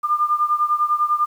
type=beating tone pair; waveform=sine; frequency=1200 / 1210 Hz; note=D6 / D#6; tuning=+37 / -49 cents; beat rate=10 Hz; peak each=-18 / -21 dBFS; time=0.03-1.26 s; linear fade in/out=20 ms; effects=8-bit